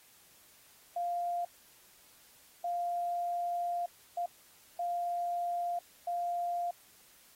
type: tone bursts at uneven times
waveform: sine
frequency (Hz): 698.5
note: F5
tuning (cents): 0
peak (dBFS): -31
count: 5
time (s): 0.96-1.45 / 2.64-3.86 / 4.17-4.26 / 4.79-5.79 / 6.07-6.71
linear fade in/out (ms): 5
effects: white hiss -61 dBFS RMS until 7.35 s + AAC 48 kbps